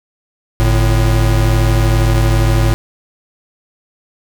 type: tone pair together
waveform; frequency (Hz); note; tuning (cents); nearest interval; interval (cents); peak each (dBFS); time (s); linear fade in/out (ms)
square; 49.68 / 111.7; G1 / A2; +24 / +27; octave + major second; 1403; -13; 0.6-2.74; 0
effects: none